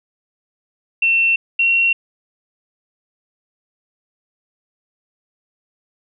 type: tone pair in turn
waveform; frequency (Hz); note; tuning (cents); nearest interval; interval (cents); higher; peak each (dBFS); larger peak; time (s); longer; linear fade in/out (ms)
sine; 2700 / 2733; E7 / F7; +41 / -38; unison; 21; second; -12; neither; 1.02-1.36 / 1.59-1.93; neither; 5
effects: none